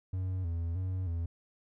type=tone with vibrato; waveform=triangle; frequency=88.4 Hz; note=F2; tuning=22 cents sharp; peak=-29 dBFS; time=0.13-1.26 s; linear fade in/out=5 ms; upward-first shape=square; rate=1.6 Hz; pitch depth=87 cents each way; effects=none